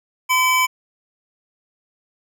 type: tone pair together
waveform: square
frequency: 1021.4 / 2293 Hz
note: C6 / D7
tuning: -42 / -42 cents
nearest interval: octave + major second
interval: 1400 cents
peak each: -18 dBFS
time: 0.29-0.67 s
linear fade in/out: 20 ms
effects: none